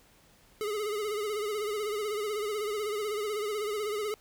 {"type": "tone with vibrato", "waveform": "square", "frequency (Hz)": 420.1, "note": "G#4", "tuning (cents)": 20, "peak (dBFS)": -31, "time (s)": [0.61, 4.14], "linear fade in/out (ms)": 0, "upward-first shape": "sine", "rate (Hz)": 16, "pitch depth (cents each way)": 64, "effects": ["pink hiss -61 dBFS RMS until 4.2 s"]}